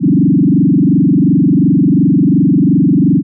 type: tone with frequency modulation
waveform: sine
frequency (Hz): 226.1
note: A3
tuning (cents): +47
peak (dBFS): -6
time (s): 0-3.23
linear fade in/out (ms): 50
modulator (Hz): 22.8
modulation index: 3.4
effects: none